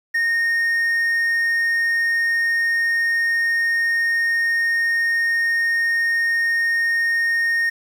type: tone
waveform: triangle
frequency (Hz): 1847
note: A#6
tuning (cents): -16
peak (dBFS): -15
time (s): 0.14-7.7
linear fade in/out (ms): 10
effects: 8-bit